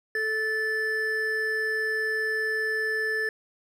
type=tone pair together; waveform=triangle; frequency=437.5 / 1750 Hz; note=A4 / A6; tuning=-10 / -10 cents; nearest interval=2 octaves; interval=2400 cents; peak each=-29 / -24 dBFS; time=0.15-3.29 s; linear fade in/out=2 ms; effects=none